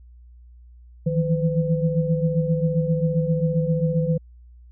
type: tone cluster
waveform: sine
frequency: 157 / 164.5 / 172.1 / 506 Hz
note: D#3 / E3 / F3 / B4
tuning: +16 / -3 / -25 / +42 cents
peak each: -21 / -26 / -29 / -25 dBFS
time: 1.06-4.18 s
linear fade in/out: 10 ms
effects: added 60 Hz sine -44 dBFS peak until 4.71 s